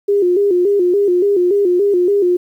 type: tone with vibrato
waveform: sine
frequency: 379.7 Hz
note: F#4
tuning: 45 cents sharp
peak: -10 dBFS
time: 0.08-2.37 s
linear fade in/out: 10 ms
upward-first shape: square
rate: 3.5 Hz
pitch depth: 110 cents each way
effects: 8-bit